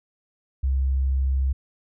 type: tone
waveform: sine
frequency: 66.6 Hz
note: C2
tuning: 31 cents sharp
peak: -19 dBFS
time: 0.63-1.53 s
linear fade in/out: 10 ms
effects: none